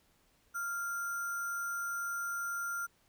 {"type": "tone with sample-and-hold", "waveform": "sine", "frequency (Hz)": 1394, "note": "F6", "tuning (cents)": -4, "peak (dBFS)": -34, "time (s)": [0.54, 2.87], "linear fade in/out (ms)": 20, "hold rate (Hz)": 7350, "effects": ["pink hiss -70 dBFS RMS until 3.08 s"]}